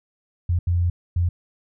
sine tone bursts at uneven times, 87.2 Hz, F2, 2 cents flat, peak -17 dBFS, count 3, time 0.49-0.59 / 0.67-0.9 / 1.16-1.29 s, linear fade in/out 5 ms, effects none

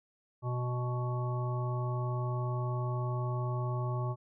harmonic tone, 123.5 Hz, B2, in tune, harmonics 1 / 3 / 5 / 7 / 9, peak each -31 / -42 / -43 / -44 / -42 dBFS, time 0.42-4.16 s, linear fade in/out 50 ms, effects none

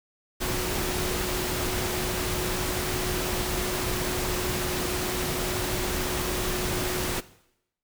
sine tone in noise, 364.3 Hz, F#4, 27 cents flat, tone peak -33 dBFS, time 0.4-7.21 s, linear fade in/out 20 ms, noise pink, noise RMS -29 dBFS, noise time 0.4-7.21 s, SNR -7 dB, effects noise-tail reverb RT60 0.8 s tail -18 dB re dry

